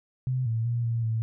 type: tone with pitch steps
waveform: sine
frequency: 128.5 / 113.3 / 118.6 / 115.8 / 112.2 Hz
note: C3 / A#2 / A#2 / A#2 / A2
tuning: -31 / -49 / +30 / -11 / +34 cents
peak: -24 dBFS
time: 0.27-1.22 s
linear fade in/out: 0 ms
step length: 190 ms
effects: none